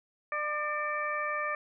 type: harmonic tone with a mistuned harmonic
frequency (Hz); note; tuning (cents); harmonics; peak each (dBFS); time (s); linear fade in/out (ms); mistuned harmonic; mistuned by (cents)
598; D5; +31; 1 / 2 / 3 / 4; -37 / -33 / -35 / -38; 0.32-1.55; 2; 4; -54
effects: none